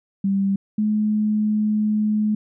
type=tone pair in turn; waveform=sine; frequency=196.3 / 212.7 Hz; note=G3 / G#3; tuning=+3 / +42 cents; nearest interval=minor second; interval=139 cents; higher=second; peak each=-17 dBFS; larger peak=neither; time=0.24-0.56 / 0.78-2.35 s; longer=second; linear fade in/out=5 ms; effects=none